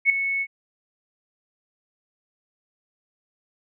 sine tone with ADSR envelope, 2206 Hz, C#7, 9 cents flat, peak -11 dBFS, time 0.05-0.47 s, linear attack 49 ms, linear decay 3 ms, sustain -11 dB, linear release 56 ms, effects none

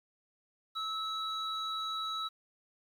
sine tone pair together, 1300 / 3896 Hz, E6 / B7, -24 / -24 cents, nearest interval octave + perfect fifth, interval 1900 cents, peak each -35 / -36 dBFS, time 0.75-2.29 s, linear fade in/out 20 ms, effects tanh soft clip ceiling -28 dBFS + 10-bit

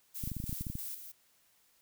violet noise with tremolo, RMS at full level -41 dBFS, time 0.14-1.12 s, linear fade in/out 20 ms, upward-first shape square, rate 3.1 Hz, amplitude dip 55%
clicks, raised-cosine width 5 ms, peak -26 dBFS, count 12, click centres 0.238 / 0.275 / 0.317 / 0.367 / 0.401 / 0.44 / 0.494 / 0.528 / 0.61 / 0.668 / 0.7 / 0.754 s
effects white hiss -69 dBFS RMS until 1.81 s

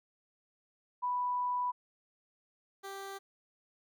sine / 15% pulse tone pair in turn, 987.8 / 392 Hz, B5 / G4, 0 / 0 cents, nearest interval octave + major third, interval 1600 cents, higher first, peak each -30 / -35 dBFS, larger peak first, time 1.02-1.72 / 2.83-3.19 s, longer first, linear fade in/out 20 ms, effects none

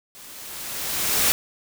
white noise with level ramp, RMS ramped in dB -44 to -18 dBFS, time 0.15-1.32 s, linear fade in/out 0 ms, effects none

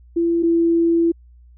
sine tone pair in turn, 337.7 / 335.2 Hz, E4 / E4, +42 / +29 cents, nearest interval unison, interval 13 cents, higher first, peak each -15 / -13 dBFS, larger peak second, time 0.16-0.43 / 0.43-1.12 s, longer second, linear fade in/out 10 ms, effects added 60 Hz sine -44 dBFS peak until 1.57 s

